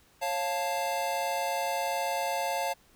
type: chord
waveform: square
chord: Db augmented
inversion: none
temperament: equal with one note detuned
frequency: 548.6 / 698.5 / 880 Hz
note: Db5 / F5 / A5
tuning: -18 / 0 / 0 cents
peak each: -35 / -33 / -33 dBFS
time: 0.21-2.74 s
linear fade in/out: 20 ms
effects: pink hiss -62 dBFS RMS until 2.95 s